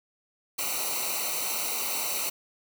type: noise with comb filter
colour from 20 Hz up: white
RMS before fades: -30 dBFS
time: 0.58-2.3 s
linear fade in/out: 10 ms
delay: 0.59 ms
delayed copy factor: -0.95
effects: none